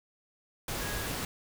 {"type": "tone in noise", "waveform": "sine", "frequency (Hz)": 1652, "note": "G#6", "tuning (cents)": -10, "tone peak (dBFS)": -41, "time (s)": [0.81, 1.06], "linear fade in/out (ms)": 2, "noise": "pink", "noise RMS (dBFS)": -35, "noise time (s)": [0.68, 1.25], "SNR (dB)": -9, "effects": []}